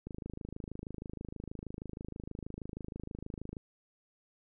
click train, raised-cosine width 3 ms, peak -28 dBFS, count 93, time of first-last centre 0.07-3.568 s, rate 26.3 Hz, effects none

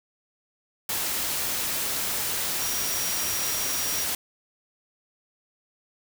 sine tone in noise, 5700 Hz, F8, 34 cents sharp, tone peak -32 dBFS, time 2.6-4.04 s, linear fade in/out 2 ms, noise white, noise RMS -28 dBFS, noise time 0.89-4.15 s, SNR -7 dB, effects none

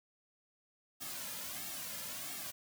white noise with flanger, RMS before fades -43 dBFS, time 1-2.52 s, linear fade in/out 20 ms, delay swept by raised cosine 2 to 2.67 ms, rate 1.5 Hz, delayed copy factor -0.75, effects none

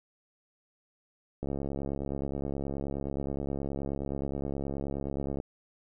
click train, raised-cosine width 2 ms, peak -21 dBFS, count 277, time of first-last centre 1.43-5.401 s, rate 69.5 Hz, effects none

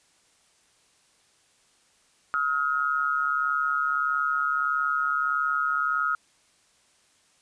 sine tone pair together, 1277 / 1418.6 Hz, D#6 / F6, +45 / +27 cents, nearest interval major second, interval 182 cents, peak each -25 / -26 dBFS, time 2.34-6.15 s, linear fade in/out 0 ms, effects white hiss -63 dBFS RMS until 7.41 s + resampled to 22050 Hz

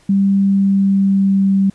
sine tone with pitch glide, 196.7 to 194.78 Hz, G3 to G3, +6 to -11 cents, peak -10 dBFS, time 0.09-1.7 s, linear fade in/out 5 ms, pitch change -17 cents, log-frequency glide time 0.39-1.5 s, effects pink hiss -52 dBFS RMS until 1.74 s + resampled to 24000 Hz

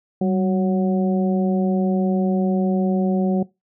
harmonic tone with a mistuned harmonic, 185 Hz, F#3, in tune, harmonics 1 / 2 / 3 / 4, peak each -18 / -24 / -28 / -30 dBFS, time 0.21-3.43 s, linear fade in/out 5 ms, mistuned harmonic 1, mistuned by +58 cents, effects noise-tail reverb RT60 0.2 s tail -20 dB re dry

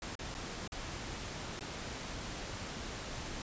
pink noise with dropouts, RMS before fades -42 dBFS, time 0.02-3.42 s, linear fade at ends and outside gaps 2 ms, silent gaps 0.154-0.191 / 0.343-0.349 / 0.677-0.72 / 1.594-1.608 s, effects resampled to 16000 Hz

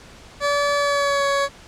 20% pulse tone with pitch glide, 575 to 559.3 Hz, D5 to C#5, -37 to +15 cents, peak -13 dBFS, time 0.4-1.49 s, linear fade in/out 50 ms, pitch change -48 cents, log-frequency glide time 0.76-1.26 s, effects pink hiss -44 dBFS RMS until 1.67 s + low-pass 7000 Hz 12 dB/octave

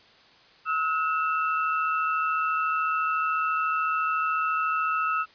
sine tone cluster, 1289 / 1443 / 2667 Hz, E6 / F#6 / E7, -39 / -44 / +20 cents, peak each -24 / -32 / -33 dBFS, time 0.65-5.26 s, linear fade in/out 50 ms, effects white hiss -55 dBFS RMS until 5.34 s + resampled to 11025 Hz

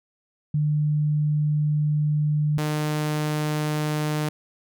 sine / sawtooth tone pair in turn, 150 / 151.66 Hz, D3 / D#3, +37 / -44 cents, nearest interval unison, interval 19 cents, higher second, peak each -19 dBFS, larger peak neither, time 0.54-2.58 / 2.58-4.29 s, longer first, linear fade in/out 5 ms, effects none

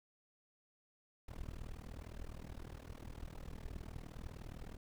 brown noise with amplitude modulation, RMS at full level -44 dBFS, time 1.28-4.77 s, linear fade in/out 5 ms, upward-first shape sine, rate 39.6 Hz, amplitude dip 95%, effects none

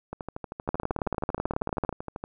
two click trains, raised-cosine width 1 ms, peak -12 / -20 dBFS, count 23 / 28, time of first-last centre 0.69-1.892 / 0.13-2.239 s, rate 18.3 / 12.8 Hz, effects none

